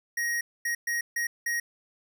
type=tone bursts at uneven times; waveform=square; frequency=1883 Hz; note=A#6; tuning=17 cents sharp; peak=-27 dBFS; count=5; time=0.17-0.41 / 0.65-0.75 / 0.87-1.01 / 1.16-1.27 / 1.46-1.6 s; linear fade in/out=5 ms; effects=none